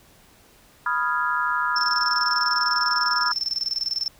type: chord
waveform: sine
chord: F half-diminished seventh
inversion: second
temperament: equal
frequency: 987.8 / 1244.5 / 1396.9 / 1661.2 Hz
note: Cb6 / Eb6 / F6 / Ab6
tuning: 0 / 0 / 0 / 0 cents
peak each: -26 / -26 / -25 / -29 dBFS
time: 0.86-3.32 s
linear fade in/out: 2 ms
type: tone with tremolo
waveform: sine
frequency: 5370 Hz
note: E8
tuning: 31 cents sharp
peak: -21 dBFS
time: 1.76-4.08 s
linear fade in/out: 2 ms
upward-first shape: square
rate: 20 Hz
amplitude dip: 80%
effects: pink hiss -54 dBFS RMS until 4.19 s